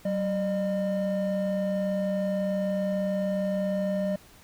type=tone pair together; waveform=triangle; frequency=190.7 / 605.4 Hz; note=G3 / D#5; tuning=-47 / -48 cents; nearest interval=octave + minor sixth; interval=1999 cents; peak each=-25 dBFS; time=0.05-4.16 s; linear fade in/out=5 ms; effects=tanh soft clip ceiling -18 dBFS + pink hiss -54 dBFS RMS until 4.43 s